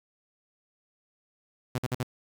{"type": "tone bursts", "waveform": "sawtooth", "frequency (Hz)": 125.5, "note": "B2", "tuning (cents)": 28, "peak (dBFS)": -23, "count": 4, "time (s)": [1.75, 2.032], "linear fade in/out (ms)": 5, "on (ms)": 33, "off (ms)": 50, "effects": ["10-bit"]}